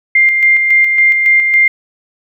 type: tone with tremolo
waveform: sine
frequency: 2100 Hz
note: C7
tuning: 6 cents sharp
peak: -5 dBFS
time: 0.15-1.68 s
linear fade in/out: 5 ms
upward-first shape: square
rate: 3.6 Hz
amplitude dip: 40%
effects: none